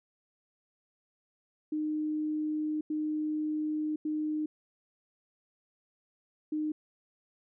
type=tone bursts at uneven times; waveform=sine; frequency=306.2 Hz; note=D#4; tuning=28 cents flat; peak=-29 dBFS; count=4; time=1.72-2.81 / 2.9-3.96 / 4.05-4.46 / 6.52-6.72 s; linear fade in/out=5 ms; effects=none